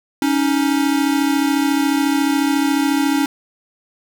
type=tone pair together; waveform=square; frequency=278.8 / 312.9 Hz; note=C#4 / D#4; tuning=+10 / +10 cents; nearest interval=major second; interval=200 cents; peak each=-17 / -20 dBFS; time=0.22-3.26 s; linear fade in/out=2 ms; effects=none